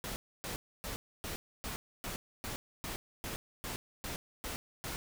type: noise bursts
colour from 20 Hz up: pink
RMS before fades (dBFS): -40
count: 13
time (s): 0.04-4.96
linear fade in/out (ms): 0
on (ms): 120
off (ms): 280
effects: none